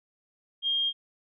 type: tone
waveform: sine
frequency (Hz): 3221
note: G7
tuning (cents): +46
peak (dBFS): -24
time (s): 0.62-0.93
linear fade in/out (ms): 50
effects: none